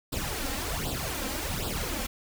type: noise with flanger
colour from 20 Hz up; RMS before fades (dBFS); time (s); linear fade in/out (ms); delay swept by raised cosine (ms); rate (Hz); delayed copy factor
pink; -32; 0.12-2.07; 10; 0.23 to 3.83; 1.3; +0.75
effects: none